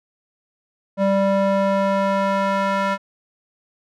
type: tone with band-pass filter sweep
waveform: square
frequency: 196 Hz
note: G3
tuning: in tune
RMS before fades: -19 dBFS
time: 0.97-2.98 s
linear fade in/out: 50 ms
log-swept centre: 540 to 1200 Hz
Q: 1.3
effects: none